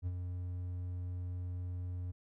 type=tone with ADSR envelope; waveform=triangle; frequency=89.6 Hz; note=F2; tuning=45 cents sharp; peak=-30 dBFS; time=0.02-2.12 s; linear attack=46 ms; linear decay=44 ms; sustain=-5 dB; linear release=15 ms; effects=none